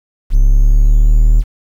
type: linear sweep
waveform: triangle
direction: up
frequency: 34.04 to 39.61 Hz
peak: -3 dBFS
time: 0.3-1.44 s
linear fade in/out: 50 ms
effects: 7-bit